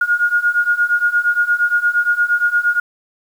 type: beating tone pair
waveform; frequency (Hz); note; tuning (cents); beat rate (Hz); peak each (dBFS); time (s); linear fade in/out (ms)
sine; 1426 / 1434.6; F6 / F6; +36 / +46; 8.6; -17 / -15; 0.01-2.8; 5
effects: 7-bit